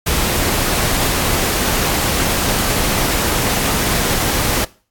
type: noise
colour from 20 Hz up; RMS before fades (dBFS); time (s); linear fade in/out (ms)
pink; -17; 0.06-4.65; 10
effects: noise-tail reverb RT60 0.4 s tail -21 dB re dry + AAC 64 kbps